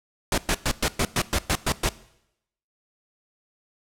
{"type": "noise bursts", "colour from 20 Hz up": "pink", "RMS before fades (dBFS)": -22, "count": 10, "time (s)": [0.32, 1.89], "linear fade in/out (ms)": 2, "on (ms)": 58, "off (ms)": 110, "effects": ["noise-tail reverb RT60 0.8 s tail -19 dB re dry", "low-pass 11000 Hz 12 dB/octave"]}